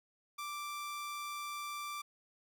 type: tone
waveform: sawtooth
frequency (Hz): 1174.7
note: D6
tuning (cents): 0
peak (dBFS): -36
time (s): 0.38-2.02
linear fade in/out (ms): 10
effects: none